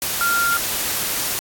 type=tone in noise; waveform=sine; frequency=1389 Hz; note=F6; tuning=10 cents flat; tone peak=-17 dBFS; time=0.21-0.57 s; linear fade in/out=0 ms; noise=white; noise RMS=-23 dBFS; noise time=0.02-1.39 s; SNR=+3 dB; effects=AAC 64 kbps